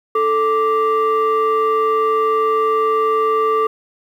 sine tone pair together, 440 / 1172.6 Hz, A4 / D6, 0 / -3 cents, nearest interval octave + perfect fourth, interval 1697 cents, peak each -14 dBFS, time 0.15-3.67 s, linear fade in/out 5 ms, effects tanh soft clip ceiling -10 dBFS + 8-bit

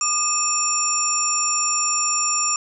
sine tone cluster, 1204 / 2584 / 5590 / 7180 Hz, D6 / E7 / F8 / A8, +43 / -35 / +1 / +34 cents, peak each -24 / -30 / -25 / -21 dBFS, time 0.01-2.56 s, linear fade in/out 2 ms, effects none

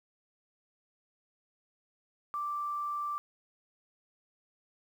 sine tone with quantisation, 1174.7 Hz, D6, in tune, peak -32 dBFS, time 2.34-3.18 s, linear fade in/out 0 ms, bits 10, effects none

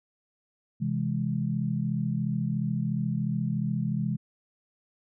sine chord, C augmented, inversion none, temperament equal, 130.81 / 164.81 / 207.7 Hz, C3 / E3 / G#3, 0 / 0 / 0 cents, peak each -30 dBFS, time 0.8-4.17 s, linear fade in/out 20 ms, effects none

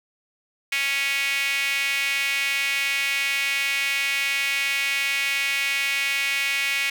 sawtooth tone with high-pass filter, 277.2 Hz, C#4, in tune, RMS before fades -24 dBFS, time 0.72-6.9 s, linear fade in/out 5 ms, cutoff 2300 Hz, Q 4.8, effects none

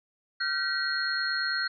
sine tone cluster, 1390 / 1539 / 1915 / 4286 Hz, F6 / G6 / A#6 / C8, -9 / -32 / +46 / +41 cents, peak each -33 / -30 / -36 / -31 dBFS, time 0.4-1.68 s, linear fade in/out 10 ms, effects none

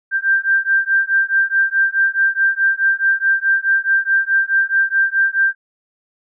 sine beating tone pair, 1576 / 1580.7 Hz, G6 / G6, +9 / +14 cents, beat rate 4.7 Hz, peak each -16 dBFS, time 0.11-5.55 s, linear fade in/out 50 ms, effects none

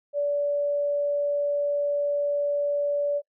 sine tone, 577 Hz, D5, 31 cents flat, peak -22 dBFS, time 0.13-3.22 s, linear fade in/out 50 ms, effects noise-tail reverb RT60 0.1 s tail -25 dB re dry

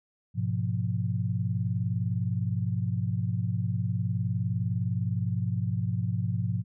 sine chord, F diminished, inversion first, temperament equal, 103.83 / 123.47 / 174.61 Hz, Ab2 / Cb3 / F3, 0 / 0 / 0 cents, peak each -29 / -30 / -32 dBFS, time 0.34-6.64 s, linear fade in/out 50 ms, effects none

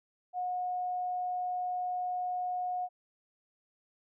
sine tone, 725 Hz, F#5, 35 cents flat, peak -31 dBFS, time 0.33-2.89 s, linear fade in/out 50 ms, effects none

